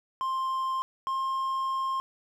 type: tone pair in turn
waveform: triangle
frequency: 1052 / 1063 Hz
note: C6 / C6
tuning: +9 / +27 cents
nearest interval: unison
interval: 18 cents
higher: second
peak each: -25 dBFS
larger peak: neither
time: 0.21-0.82 / 1.07-2 s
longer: second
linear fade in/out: 0 ms
effects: none